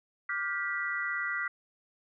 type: chord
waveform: sine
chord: G dominant seventh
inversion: second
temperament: just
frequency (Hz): 1176 / 1411.2 / 1568 / 1960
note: D6 / F6 / G6 / B6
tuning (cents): +2 / +18 / 0 / -14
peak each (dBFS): -39 / -35 / -39 / -33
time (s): 0.29-1.48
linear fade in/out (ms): 5
effects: none